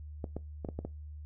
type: clicks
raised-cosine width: 2 ms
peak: -23 dBFS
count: 6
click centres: 0.242 / 0.366 / 0.648 / 0.688 / 0.79 / 0.85 s
effects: noise-tail reverb RT60 0.2 s tail -20 dB re dry + added 75 Hz sine -42 dBFS peak until 1.25 s